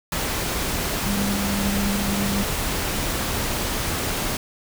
sine tone in noise, 200 Hz, G3, 35 cents sharp, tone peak -23 dBFS, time 1.06-2.43 s, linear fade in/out 2 ms, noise pink, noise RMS -25 dBFS, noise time 0.12-4.37 s, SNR -1 dB, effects none

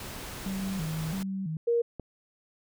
pink noise, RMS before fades -40 dBFS, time 0-1.23 s, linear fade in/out 2 ms
sine tone with vibrato, 174.61 Hz, F3, in tune, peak -30 dBFS, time 0.46-1.57 s, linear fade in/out 2 ms, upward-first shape square, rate 1.5 Hz, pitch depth 170 cents each way
sine tone, 470 Hz, A#4, 14 cents sharp, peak -22 dBFS, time 1.67-1.82 s, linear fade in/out 10 ms
click, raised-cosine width 2 ms, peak -24 dBFS, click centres 1.997 s
effects none

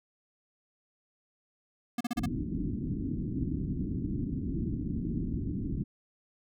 square tone bursts, 239.4 Hz, A#3, 46 cents sharp, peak -29 dBFS, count 5, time 1.98-2.259 s, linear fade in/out 5 ms, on 27 ms, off 36 ms
white low-pass noise, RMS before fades -33 dBFS, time 2.16-5.84 s, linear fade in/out 20 ms, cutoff 310 Hz, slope 48 dB/octave
effects none

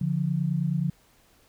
sine tone pair together, 144.39 / 173.9 Hz, D3 / F3, -29 / -7 cents, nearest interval minor third, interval 322 cents, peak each -26 dBFS, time 0.01-0.9 s, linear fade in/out 5 ms, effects pink hiss -61 dBFS RMS until 1.48 s

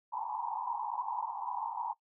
white band-pass noise, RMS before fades -37 dBFS, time 0.12-1.94 s, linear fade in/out 20 ms, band 820 to 1000 Hz, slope 96 dB/octave, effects noise-tail reverb RT60 0.1 s tail -19 dB re dry

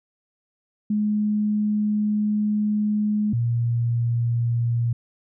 sine tone pair in turn, 210.3 / 118.03 Hz, G#3 / A#2, +22 / +22 cents, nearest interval minor seventh, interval 1000 cents, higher first, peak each -19 dBFS, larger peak neither, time 0.9-3.33 / 3.33-4.93 s, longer first, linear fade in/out 5 ms, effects none

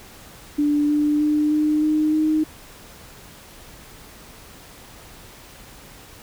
sine tone with pitch steps, 293.7 / 296.9 / 300.2 / 303.5 / 306.9 / 310.3 Hz, D4 / D4 / D4 / D#4 / D#4 / D#4, 0 / +19 / +38 / -43 / -24 / -5 cents, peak -16 dBFS, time 0.58-2.44 s, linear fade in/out 10 ms, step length 310 ms, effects pink hiss -44 dBFS RMS until 6.22 s

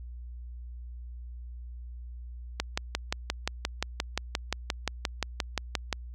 click train, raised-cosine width 0.2 ms, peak -10 dBFS, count 20, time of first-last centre 2.6-5.927 s, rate 5.71 Hz, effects added 60 Hz sine -39 dBFS peak until 6.14 s

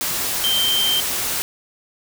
sine tone in noise, 3136 Hz, G7, in tune, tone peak -17 dBFS, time 0.44-1 s, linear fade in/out 0 ms, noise white, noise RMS -23 dBFS, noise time 0.01-1.42 s, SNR +3 dB, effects none

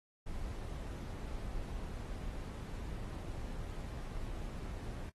brown noise, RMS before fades -42 dBFS, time 0.26-5.1 s, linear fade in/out 10 ms, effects noise-tail reverb RT60 0.1 s tail -25 dB re dry + AAC 32 kbps

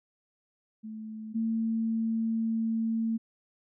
sine tone pair in turn, 218.2 / 225.1 Hz, A3 / A3, -14 / +40 cents, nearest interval minor second, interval 54 cents, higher second, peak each -37 / -26 dBFS, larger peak second, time 0.83-1.34 / 1.34-3.18 s, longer second, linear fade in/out 20 ms, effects none

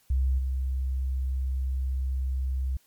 sine tone with level steps, 65.41 Hz, C2, in tune, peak -21 / -25 dBFS, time 0.1-2.77 s, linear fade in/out 5 ms, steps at 0.38 s, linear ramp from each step 10 ms, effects white hiss -64 dBFS RMS until 2.86 s + MP3 96 kbps

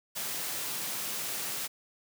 white high-pass noise, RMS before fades -35 dBFS, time 0.15-1.68 s, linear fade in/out 20 ms, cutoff 110 Hz, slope 96 dB/octave, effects none

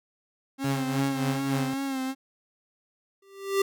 45% pulse tone with vibrato, 267.7 Hz, C4, 40 cents sharp, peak -28 dBFS, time 0.58-2.15 s, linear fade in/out 50 ms, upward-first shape sine, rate 2.6 Hz, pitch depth 46 cents each way
sawtooth tone with tremolo, 137.5 Hz, C#3, 14 cents flat, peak -21 dBFS, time 0.64-1.74 s, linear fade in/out 5 ms, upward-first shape triangle, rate 3.5 Hz, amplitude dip 75%
square tone with exponential growth, 392.8 Hz, G4, 4 cents sharp, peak -19 dBFS, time 3.22-3.62 s, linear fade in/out 5 ms, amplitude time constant 85 ms
effects none

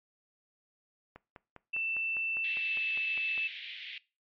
click train, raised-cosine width 0.5 ms, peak -32 dBFS, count 12, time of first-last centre 1.16-3.378 s, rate 4.96 Hz
sine tone with pitch glide, 2667 to 2635 Hz, E7 to E7, +20 to -1 cents, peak -30 dBFS, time 1.73-3.48 s, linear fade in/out 10 ms, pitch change -21 cents, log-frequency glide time 2.48-2.83 s
white band-pass noise, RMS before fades -43 dBFS, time 2.44-3.98 s, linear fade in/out 2 ms, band 2000 to 3500 Hz, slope 48 dB/octave
effects noise-tail reverb RT60 0.3 s tail -21 dB re dry + MP3 48 kbps

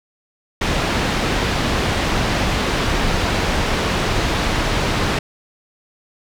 pink low-pass noise, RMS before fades -19 dBFS, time 0.61-5.19 s, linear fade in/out 5 ms, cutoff 4300 Hz, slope 12 dB/octave, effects none

